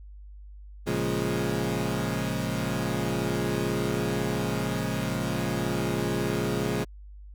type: chord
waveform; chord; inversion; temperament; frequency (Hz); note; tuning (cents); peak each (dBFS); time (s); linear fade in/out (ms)
20% pulse; Bb minor seventh; none; equal; 116.54 / 138.59 / 174.61 / 207.7; Bb2 / Db3 / F3 / Ab3; 0 / 0 / 0 / 0; -27; 0.86-6.85; 20
effects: added 50 Hz sine -42 dBFS peak until 7.34 s